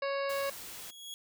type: harmonic tone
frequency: 554.4 Hz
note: C#5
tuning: in tune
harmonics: 1 / 2 / 3 / 4 / 5 / 7 / 8 / 9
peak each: -32 / -38 / -42 / -44 / -46 / -49 / -50 / -51 dBFS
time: 0.02-0.5 s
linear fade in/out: 5 ms
type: noise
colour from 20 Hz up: white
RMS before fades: -45 dBFS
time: 0.29-0.91 s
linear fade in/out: 10 ms
type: tone with exponential growth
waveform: sawtooth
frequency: 3332 Hz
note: G#7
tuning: 5 cents sharp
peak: -36 dBFS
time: 0.4-1.14 s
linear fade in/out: 0 ms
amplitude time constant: 160 ms
effects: none